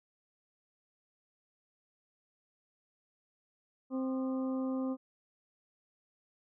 harmonic tone with a mistuned harmonic, 261.6 Hz, C4, in tune, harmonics 1 / 2 / 3 / 4 / 5, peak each -32 / -40 / -51 / -50 / -51 dBFS, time 3.9-4.97 s, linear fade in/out 50 ms, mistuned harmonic 5, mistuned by -120 cents, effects none

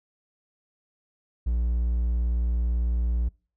triangle tone, 59 Hz, A#1, 22 cents sharp, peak -20 dBFS, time 1.46-3.29 s, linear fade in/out 10 ms, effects noise-tail reverb RT60 0.4 s tail -26 dB re dry

